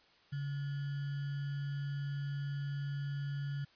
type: tone with sample-and-hold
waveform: sine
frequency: 140.9 Hz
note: C#3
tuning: 29 cents sharp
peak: -35 dBFS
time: 0.32-3.65 s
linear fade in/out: 10 ms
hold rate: 1575 Hz
effects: white hiss -65 dBFS RMS until 3.75 s + resampled to 11025 Hz